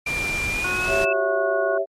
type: tone with pitch glide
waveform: sine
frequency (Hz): 2381 to 2627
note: D7 to E7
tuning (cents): +23 to -7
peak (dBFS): -23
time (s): 0.06-1.13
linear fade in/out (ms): 5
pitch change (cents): +170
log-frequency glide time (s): 0.5-0.94
type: noise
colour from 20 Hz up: pink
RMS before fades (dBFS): -30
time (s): 0.06-1.05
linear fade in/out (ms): 10
type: harmonic tone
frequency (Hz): 364.6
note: F#4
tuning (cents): -25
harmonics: 1 / 2 / 3 / 4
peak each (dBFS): -33 / -38 / -31 / -27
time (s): 0.64-1.78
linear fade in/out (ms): 5
type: chord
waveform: sine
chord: C# diminished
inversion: second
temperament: equal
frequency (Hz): 392 / 554.4 / 659.3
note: G4 / C#5 / E5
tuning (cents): 0 / 0 / 0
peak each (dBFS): -25 / -25 / -22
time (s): 0.87-1.86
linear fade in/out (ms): 50
effects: low-pass 10000 Hz 12 dB/octave + MP3 64 kbps